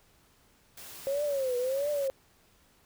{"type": "noise", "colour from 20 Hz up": "white", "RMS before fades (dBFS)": -46, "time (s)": [0.77, 2.08], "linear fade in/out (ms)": 5}
{"type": "tone with vibrato", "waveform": "sine", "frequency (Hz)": 538, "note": "C5", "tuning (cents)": 48, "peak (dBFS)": -27, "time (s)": [1.07, 2.1], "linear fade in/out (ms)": 0, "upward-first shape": "triangle", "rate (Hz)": 1.5, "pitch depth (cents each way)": 180}
{"effects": ["pink hiss -64 dBFS RMS until 2.85 s"]}